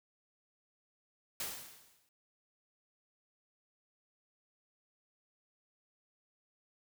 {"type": "noise with exponential decay", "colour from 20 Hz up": "white", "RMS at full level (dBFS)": -37, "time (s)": [1.4, 2.09], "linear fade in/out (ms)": 2, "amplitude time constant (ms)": 150, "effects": []}